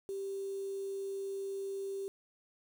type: tone with quantisation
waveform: sine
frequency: 392 Hz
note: G4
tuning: in tune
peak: -36 dBFS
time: 0.09-2.08 s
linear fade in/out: 0 ms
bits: 9
effects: none